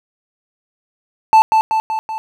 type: tone with echo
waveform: triangle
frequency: 880 Hz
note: A5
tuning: in tune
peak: -3 dBFS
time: 1.33-1.42 s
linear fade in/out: 0 ms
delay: 190 ms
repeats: 4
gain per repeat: -4 dB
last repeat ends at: 2.18 s
effects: none